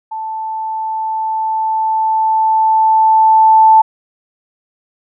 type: tone with level ramp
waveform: sine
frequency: 880 Hz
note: A5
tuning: in tune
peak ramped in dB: -20 to -3 dBFS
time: 0.11-3.82 s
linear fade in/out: 10 ms
effects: none